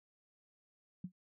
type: tone with exponential decay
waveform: sine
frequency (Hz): 181.9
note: F#3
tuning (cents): -29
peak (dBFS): -36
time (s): 1.04-1.12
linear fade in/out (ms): 5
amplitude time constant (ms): 17
effects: none